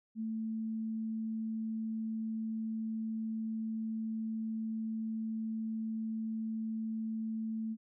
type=tone; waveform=sine; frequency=221.6 Hz; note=A3; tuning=13 cents sharp; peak=-34 dBFS; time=0.15-7.77 s; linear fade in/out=50 ms; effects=none